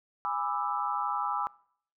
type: chord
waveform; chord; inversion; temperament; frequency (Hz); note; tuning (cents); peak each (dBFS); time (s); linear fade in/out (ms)
sine; E dominant seventh; first; just; 824.1 / 988.9 / 1186.7 / 1318.5; G#5 / B5 / D6 / E6; -14 / +2 / +18 / 0; -34; 0.25-1.47; 0
effects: noise-tail reverb RT60 0.6 s tail -23 dB re dry